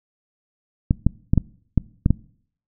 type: clicks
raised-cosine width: 5 ms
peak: -3 dBFS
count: 7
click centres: 0.909 / 1.066 / 1.335 / 1.377 / 1.777 / 2.061 / 2.106 s
effects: noise-tail reverb RT60 0.6 s tail -23 dB re dry